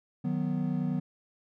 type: chord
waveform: triangle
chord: B major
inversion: first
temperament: equal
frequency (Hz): 155.56 / 185 / 246.9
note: D#3 / F#3 / B3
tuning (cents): 0 / 0 / 0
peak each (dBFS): -30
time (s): 0.24-1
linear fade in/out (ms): 10
effects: none